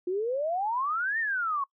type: exponential two-way sweep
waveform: sine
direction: up then down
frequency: 349.2 to 1864.7 to 1078 Hz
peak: -26 dBFS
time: 0.07-1.64 s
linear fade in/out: 5 ms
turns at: 1.19 s
effects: noise-tail reverb RT60 0.1 s tail -23 dB re dry